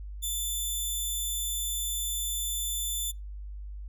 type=tone; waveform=10% pulse; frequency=3520 Hz; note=A7; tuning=in tune; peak=-22 dBFS; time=0.22-3.12 s; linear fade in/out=20 ms; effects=noise-tail reverb RT60 0.2 s tail -25 dB re dry + added 50 Hz sine -37 dBFS peak until 3.88 s